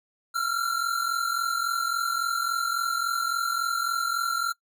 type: tone pair together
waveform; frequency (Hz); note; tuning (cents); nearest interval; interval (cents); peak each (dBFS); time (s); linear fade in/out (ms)
square; 1351.4 / 1395; E6 / F6; +43 / -2; minor second; 55; -28 / -29; 0.34-4.53; 20
effects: noise-tail reverb RT60 0.1 s tail -21 dB re dry